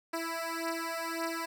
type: beating tone pair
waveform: 10% pulse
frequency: 329.6 / 331.4 Hz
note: E4 / E4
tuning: 0 / +9 cents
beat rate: 1.8 Hz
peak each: -28 dBFS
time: 0.13-1.46 s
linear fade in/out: 10 ms
effects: none